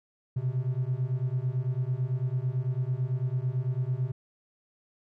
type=beating tone pair; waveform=triangle; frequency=123.47 / 132.47 Hz; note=B2 / C3; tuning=0 / +22 cents; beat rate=9 Hz; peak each=-27 dBFS; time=0.36-4.12 s; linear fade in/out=10 ms; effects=tanh soft clip ceiling -18 dBFS